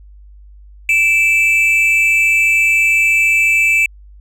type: tone pair together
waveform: triangle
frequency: 2336 / 2631 Hz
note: D7 / E7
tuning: -10 / -4 cents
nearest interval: major second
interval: 206 cents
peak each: -11 dBFS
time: 0.89-3.86 s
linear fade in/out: 2 ms
effects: added 50 Hz sine -37 dBFS peak until 4.2 s